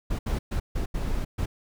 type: noise bursts at uneven times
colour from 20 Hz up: brown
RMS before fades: -27 dBFS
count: 6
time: 0.1-0.19 / 0.26-0.39 / 0.51-0.6 / 0.75-0.86 / 0.94-1.25 / 1.38-1.46 s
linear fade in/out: 10 ms
effects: none